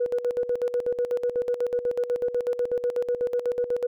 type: tone with tremolo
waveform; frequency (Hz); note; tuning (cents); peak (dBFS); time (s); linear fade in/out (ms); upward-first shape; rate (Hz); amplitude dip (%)
sine; 487.1; B4; -24; -20; 0-3.87; 10; square; 8.1; 75
effects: tanh soft clip ceiling -16 dBFS